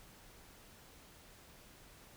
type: silence
effects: pink hiss -59 dBFS RMS until 2.16 s